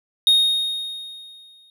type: tone with exponential decay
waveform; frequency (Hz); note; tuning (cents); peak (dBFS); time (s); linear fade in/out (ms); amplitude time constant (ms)
triangle; 3718; A#7; -5; -9; 0.27-1.7; 1; 310
effects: none